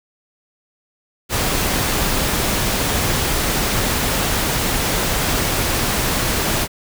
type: noise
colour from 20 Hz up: pink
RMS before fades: -19 dBFS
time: 1.29-6.68 s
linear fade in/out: 50 ms
effects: none